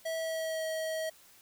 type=tone with pitch glide; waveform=square; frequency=650 to 638.1 Hz; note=E5 to D#5; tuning=-24 to +44 cents; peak=-33 dBFS; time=0.05-1.1 s; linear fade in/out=10 ms; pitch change=-32 cents; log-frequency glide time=0.16-0.65 s; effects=white hiss -59 dBFS RMS until 1.41 s